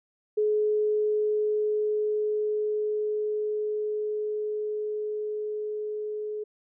sine tone with level ramp, 424.1 Hz, G#4, 36 cents sharp, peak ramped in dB -21 to -30 dBFS, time 0.37-6.44 s, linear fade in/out 10 ms, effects none

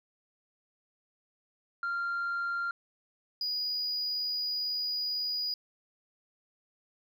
sine tone pair in turn, 1389 / 4911 Hz, F6 / D#8, -10 / -23 cents, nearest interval octave + minor seventh, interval 2187 cents, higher second, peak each -28 dBFS, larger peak neither, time 1.83-2.71 / 3.41-5.54 s, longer second, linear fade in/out 2 ms, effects tanh soft clip ceiling -28 dBFS

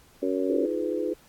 harmonic tone, 93.1 Hz, F#2, 11 cents sharp, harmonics 3 / 4 / 5 / 6, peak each -28 / -29 / -30 / -31 dBFS, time 0.22-0.66 s, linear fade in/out 10 ms
sine chord, F half-diminished seventh, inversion third, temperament just, 314.3 / 349.2 / 419.1 / 502.9 Hz, Eb4 / F4 / Ab4 / Cb5, +18 / 0 / +16 / +31 cents, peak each -31 dBFS, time 0.49-1.14 s, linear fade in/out 10 ms
effects pink hiss -57 dBFS RMS until 1.28 s + AAC 64 kbps

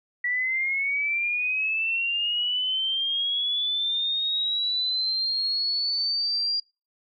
sine linear sweep, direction up, 1943 to 4794 Hz, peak -23 dBFS, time 0.24-6.6 s, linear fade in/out 5 ms, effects noise-tail reverb RT60 0.3 s tail -26 dB re dry

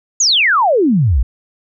sine exponential sweep, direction down, 7010 to 51.5 Hz, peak -9 dBFS, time 0.2-1.23 s, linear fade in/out 5 ms, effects none

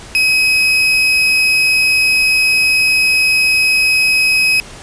35% pulse tone, 2541 Hz, D#7, 36 cents sharp, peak -8 dBFS, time 0.15-4.6 s, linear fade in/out 0 ms, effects pink hiss -34 dBFS RMS until 4.82 s + resampled to 22050 Hz

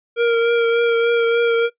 square tone with vibrato, 466.2 Hz, A#4, in tune, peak -14 dBFS, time 0.16-1.7 s, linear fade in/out 50 ms, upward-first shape triangle, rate 3.4 Hz, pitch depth 21 cents each way, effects noise-tail reverb RT60 0.1 s tail -19 dB re dry + resampled to 8000 Hz

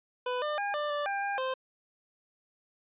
25% pulse tone with pitch steps, 498.1 / 599 / 811 / 593 / 585 / 797 / 803 / 521 Hz, B4 / D5 / G#5 / D5 / D5 / G5 / G5 / C5, +15 / +34 / -41 / +17 / -7 / +28 / +41 / -7 cents, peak -26 dBFS, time 0.26-1.54 s, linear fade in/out 5 ms, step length 160 ms, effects resampled to 8000 Hz

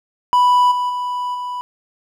triangle tone with level steps, 987.8 Hz, B5, in tune, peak -8 / -15 / -18 / -21 dBFS, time 0.33-1.61 s, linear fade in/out 0 ms, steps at 0.71 / 0.89 / 1.34 s, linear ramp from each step 10 ms, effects none

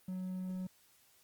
triangle tone, 185 Hz, F#3, in tune, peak -35 dBFS, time 0.08-0.67 s, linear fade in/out 5 ms, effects white hiss -67 dBFS RMS until 1.23 s + Opus 32 kbps

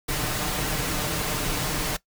pink noise with comb filter, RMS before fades -27 dBFS, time 0.08-1.97 s, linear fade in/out 10 ms, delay 6.6 ms, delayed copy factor +0.55, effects noise-tail reverb RT60 0.1 s tail -18 dB re dry

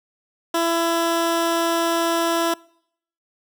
15% pulse tone, 334.7 Hz, E4, 26 cents sharp, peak -12 dBFS, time 0.54-2.54 s, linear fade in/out 5 ms, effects noise-tail reverb RT60 0.7 s tail -25 dB re dry

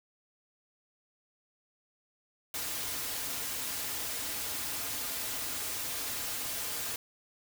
white noise with comb filter, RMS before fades -36 dBFS, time 2.54-6.96 s, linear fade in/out 2 ms, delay 5.3 ms, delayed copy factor -0.5, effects none

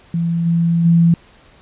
sine tone with level steps, 168.4 Hz, E3, 37 cents sharp, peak -15 / -12 / -8 dBFS, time 0.14-1.14 s, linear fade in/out 2 ms, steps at 0.45 / 0.84 s, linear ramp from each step 20 ms, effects pink hiss -48 dBFS RMS until 1.61 s + resampled to 8000 Hz

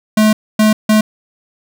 square tone bursts at uneven times, 215.3 Hz, A3, 37 cents flat, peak -8 dBFS, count 3, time 0.17-0.33 / 0.59-0.73 / 0.89-1.01 s, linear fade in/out 5 ms, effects none

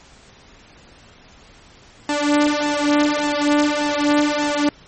sawtooth tone with flanger, 294.1 Hz, D4, 3 cents sharp, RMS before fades -18 dBFS, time 2.09-4.69 s, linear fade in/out 2 ms, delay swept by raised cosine 1.1 to 3.5 ms, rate 1.7 Hz, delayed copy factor +0.9, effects pink hiss -47 dBFS RMS until 4.87 s + MP3 32 kbps

